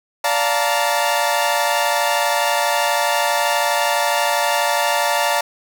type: chord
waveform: sawtooth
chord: Bb major seventh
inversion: first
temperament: equal with one note detuned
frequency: 580.2 / 698.5 / 880 / 932.3 Hz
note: D5 / F5 / A5 / Bb5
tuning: -21 / 0 / 0 / 0 cents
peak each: -18 dBFS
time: 0.24-5.41 s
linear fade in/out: 5 ms
effects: none